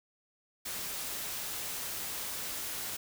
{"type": "noise", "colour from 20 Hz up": "white", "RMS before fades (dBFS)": -38, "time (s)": [0.65, 2.97], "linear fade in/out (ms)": 10, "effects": []}